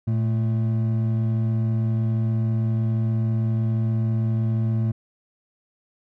triangle tone pair together, 113.75 / 220 Hz, A#2 / A3, -42 / 0 cents, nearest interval major seventh, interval 1142 cents, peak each -18 / -26 dBFS, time 0.07-4.92 s, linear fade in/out 10 ms, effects none

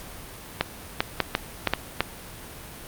clicks, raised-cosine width 0.3 ms, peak -4 dBFS, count 7, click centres 0.61 / 1.005 / 1.203 / 1.351 / 1.673 / 1.736 / 2.006 s, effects pink hiss -41 dBFS RMS until 2.87 s + Opus 48 kbps

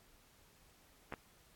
clicks, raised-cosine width 0.5 ms, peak -27 dBFS, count 2, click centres 1.124 / 1.138 s, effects pink hiss -66 dBFS RMS until 1.55 s + AAC 64 kbps

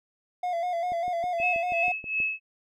triangle tone with vibrato, 698.5 Hz, F5, in tune, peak -24 dBFS, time 0.43-1.92 s, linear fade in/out 5 ms, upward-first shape square, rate 5 Hz, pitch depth 52 cents each way
click train, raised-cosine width 2 ms, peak -30 dBFS, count 9, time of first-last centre 0.92-2.202 s, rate 6.24 Hz
sine tone with tremolo, 2589 Hz, E7, 32 cents flat, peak -22 dBFS, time 1.38-2.4 s, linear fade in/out 50 ms, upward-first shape triangle, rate 2.7 Hz, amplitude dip 95%
effects none

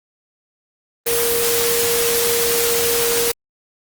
sine tone in noise, 469.4 Hz, A#4, 12 cents sharp, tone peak -19 dBFS, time 1.06-3.32 s, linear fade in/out 10 ms, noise white, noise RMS -19 dBFS, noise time 1.06-3.32 s, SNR -3 dB, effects Opus 24 kbps

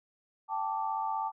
sine chord, G suspended second, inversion none, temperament equal with one note detuned, 784 / 880 / 1169.2 Hz, G5 / A5 / D6, 0 / 0 / -8 cents, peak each -36 / -32 / -37 dBFS, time 0.48-1.32 s, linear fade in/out 50 ms, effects none

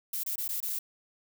violet noise with dropouts, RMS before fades -33 dBFS, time 0.13-0.79 s, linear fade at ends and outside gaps 5 ms, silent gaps 0.235-0.262 / 0.358-0.38 / 0.479-0.489 / 0.604-0.627 s, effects none

